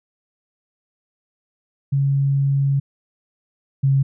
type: tone pair in turn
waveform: sine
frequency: 138.59 / 136.45 Hz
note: C#3 / C#3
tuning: 0 / -27 cents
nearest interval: unison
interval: 27 cents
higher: first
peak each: -15 / -13 dBFS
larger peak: second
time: 1.92-2.8 / 3.83-4.03 s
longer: first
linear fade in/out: 10 ms
effects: none